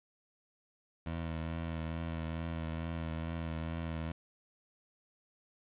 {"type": "tone with vibrato", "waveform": "20% pulse", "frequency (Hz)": 81.9, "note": "E2", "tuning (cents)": -11, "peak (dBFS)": -31, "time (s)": [1.06, 4.12], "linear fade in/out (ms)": 5, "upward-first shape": "triangle", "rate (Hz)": 2.3, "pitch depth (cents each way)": 34, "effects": ["resampled to 8000 Hz", "10-bit"]}